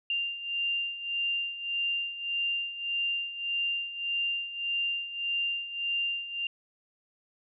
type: beating tone pair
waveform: sine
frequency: 2788 / 2789.7 Hz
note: F7 / F7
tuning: -4 / -3 cents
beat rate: 1.7 Hz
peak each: -35 / -30 dBFS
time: 0.1-6.47 s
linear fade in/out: 2 ms
effects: none